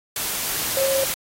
sine tone in noise, 540 Hz, C#5, 45 cents flat, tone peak -19 dBFS, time 0.77-1.04 s, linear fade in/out 2 ms, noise white, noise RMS -25 dBFS, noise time 0.16-1.14 s, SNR +3 dB, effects AAC 48 kbps

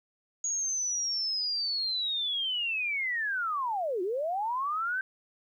sine linear two-way sweep, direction down then up, 6720 to 344.8 to 1569 Hz, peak -28 dBFS, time 0.44-5.01 s, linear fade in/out 2 ms, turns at 4.02 s, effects 11-bit

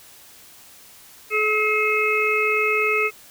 harmonic tone, 428.3 Hz, A4, 47 cents flat, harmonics 1 / 3 / 5 / 6, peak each -23 / -25 / -23 / -22 dBFS, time 1.3-3.11 s, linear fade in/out 50 ms, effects white hiss -47 dBFS RMS until 3.3 s

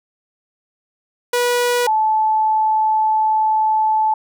sawtooth / sine tone pair in turn, 486.7 / 869.4 Hz, B4 / A5, -25 / -21 cents, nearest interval minor seventh, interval 1004 cents, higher second, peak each -11 / -13 dBFS, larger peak first, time 1.33-1.87 / 1.87-4.14 s, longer second, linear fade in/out 5 ms, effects none

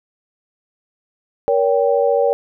sine chord, G diminished, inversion first, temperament just, 470.4 / 564.5 / 784 Hz, Bb4 / Db5 / G5, +16 / +31 / 0 cents, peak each -16 / -16 / -21 dBFS, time 1.48-2.33 s, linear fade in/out 0 ms, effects none

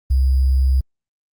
sine tone with sample-and-hold, 65.7 Hz, C2, 8 cents sharp, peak -12 dBFS, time 0.1-0.81 s, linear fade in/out 10 ms, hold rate 4900 Hz, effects Opus 32 kbps

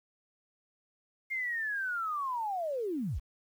sine linear sweep, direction down, 2137 to 34.65 Hz, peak -31 dBFS, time 1.3-3.2 s, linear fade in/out 20 ms, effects 10-bit

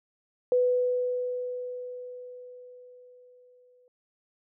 sine tone with exponential decay, 496.9 Hz, B4, 11 cents sharp, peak -19 dBFS, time 0.52-3.88 s, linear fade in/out 1 ms, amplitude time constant 730 ms, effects none

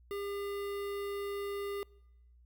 square tone with notch filter, 402.5 Hz, G4, 46 cents sharp, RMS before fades -38 dBFS, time 0.11-1.83 s, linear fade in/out 0 ms, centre 6600 Hz, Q 0.99, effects noise-tail reverb RT60 1.0 s tail -25 dB re dry + added 60 Hz sine -58 dBFS peak until 2.45 s

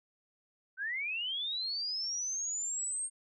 sine linear sweep, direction up, 1494 to 8620 Hz, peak -33 dBFS, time 0.77-3.1 s, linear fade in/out 50 ms, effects none

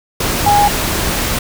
sine tone in noise, 821 Hz, G#5, 20 cents flat, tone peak -8 dBFS, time 0.46-0.68 s, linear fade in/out 5 ms, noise pink, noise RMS -17 dBFS, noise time 0.2-1.39 s, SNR +6 dB, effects none

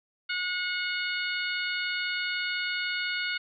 harmonic tone, 726 Hz, F#5, 33 cents flat, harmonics 2 / 3 / 4 / 5 / 6, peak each -32 / -33 / -36 / -39 / -38 dBFS, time 0.29-3.38 s, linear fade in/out 10 ms, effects none

